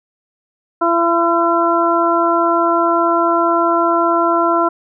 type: harmonic tone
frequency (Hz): 338.1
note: E4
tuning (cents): +44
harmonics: 1 / 2 / 3 / 4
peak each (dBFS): -17 / -17 / -17 / -17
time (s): 0.81-4.69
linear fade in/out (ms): 10
effects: none